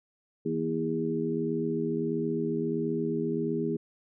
harmonic tone with a mistuned harmonic, 81.5 Hz, E2, 19 cents flat, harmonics 2 / 3 / 4 / 5, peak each -34 / -32 / -33 / -31 dBFS, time 0.45-3.77 s, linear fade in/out 10 ms, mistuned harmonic 3, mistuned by -47 cents, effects none

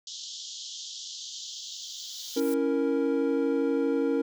pink band-pass noise, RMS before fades -40 dBFS, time 0.07-2.4 s, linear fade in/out 2 ms, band 3100 to 7100 Hz, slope 96 dB/octave
blue noise with exponential growth, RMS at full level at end -40 dBFS, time 1.16-2.54 s, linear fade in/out 0 ms, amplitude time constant 300 ms
triangle chord, A# diminished, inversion first, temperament equal, 277.2 / 329.6 / 466.2 Hz, C#4 / E4 / A#4, 0 / 0 / 0 cents, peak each -25 / -29 / -25 dBFS, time 2.36-4.22 s, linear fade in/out 10 ms
effects none

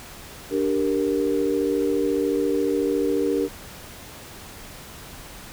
sine chord, G minor, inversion second, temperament equal, 293.7 / 392 / 466.2 Hz, D4 / G4 / Bb4, 0 / 0 / 0 cents, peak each -24 dBFS, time 0.5-3.49 s, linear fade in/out 50 ms, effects pink hiss -41 dBFS RMS until 5.52 s

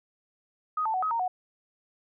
sine tone with pitch steps, 1251 / 883 / 745 / 1269 / 924 / 735 Hz, D#6 / A5 / F#5 / D#6 / A#5 / F#5, +9 / +6 / +12 / +34 / -16 / -12 cents, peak -25 dBFS, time 0.77-1.28 s, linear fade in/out 5 ms, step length 85 ms, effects none

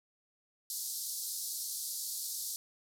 white band-pass noise, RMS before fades -39 dBFS, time 0.7-2.56 s, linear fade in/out 0 ms, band 4100 to 14000 Hz, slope 48 dB/octave, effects none

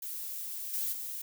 violet noise with level steps, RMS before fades -39 / -33 / -39 dBFS, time 0.02-1.22 s, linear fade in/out 5 ms, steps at 0.73 / 0.92 s, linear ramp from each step 10 ms, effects none

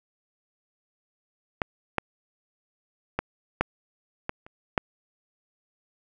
clicks, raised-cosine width 0.5 ms, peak -9 / -8 / -10 / -6 / -13 / -30 / -6 dBFS, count 7, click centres 1.618 / 1.983 / 3.19 / 3.61 / 4.294 / 4.465 / 4.778 s, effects none

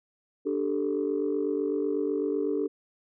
sine chord, D suspended fourth, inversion none, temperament equal, 293.7 / 392 / 440 Hz, D4 / G4 / A4, 0 / 0 / 0 cents, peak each -29 dBFS, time 0.45-2.68 s, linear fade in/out 20 ms, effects tanh soft clip ceiling -18 dBFS

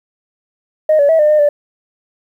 sine tone with pitch steps, 620 / 571 / 647 / 602 / 607 / 585 Hz, D#5 / D5 / E5 / D5 / D#5 / D5, -6 / -49 / -32 / +43 / -43 / -7 cents, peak -6 dBFS, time 0.89-1.49 s, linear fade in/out 5 ms, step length 100 ms, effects tanh soft clip ceiling -4 dBFS + 8-bit

